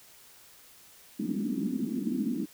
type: band-pass noise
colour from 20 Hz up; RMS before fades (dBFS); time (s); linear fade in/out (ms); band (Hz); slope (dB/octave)
pink; -31; 1.19-2.46; 10; 200 to 310; 48
effects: white hiss -55 dBFS RMS until 2.53 s